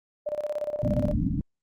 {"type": "tone with tremolo", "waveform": "sine", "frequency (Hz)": 596, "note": "D5", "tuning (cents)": 25, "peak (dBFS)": -25, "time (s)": [0.26, 1.14], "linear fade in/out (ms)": 10, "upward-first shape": "square", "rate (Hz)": 17, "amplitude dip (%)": 75}
{"type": "low-pass noise", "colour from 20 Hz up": "white", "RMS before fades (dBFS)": -26, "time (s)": [0.83, 1.41], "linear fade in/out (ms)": 2, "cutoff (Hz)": 290, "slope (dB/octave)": 96}
{"effects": ["Opus 32 kbps"]}